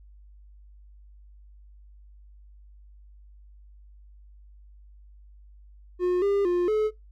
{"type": "tone with pitch steps", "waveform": "triangle", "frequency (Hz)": [359.2, 401.1, 353.3, 429.3], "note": ["F4", "G4", "F4", "A4"], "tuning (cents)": [49, 40, 20, -43], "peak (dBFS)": -19, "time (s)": [5.99, 6.91], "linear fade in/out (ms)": 50, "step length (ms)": 230, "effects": ["noise-tail reverb RT60 0.2 s tail -22 dB re dry", "added 50 Hz sine -48 dBFS peak until 7.11 s"]}